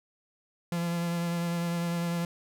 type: tone with vibrato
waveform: 45% pulse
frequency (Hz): 171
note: F3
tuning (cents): -36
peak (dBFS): -28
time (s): 0.72-2.25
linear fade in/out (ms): 2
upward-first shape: sine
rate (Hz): 10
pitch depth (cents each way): 19
effects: none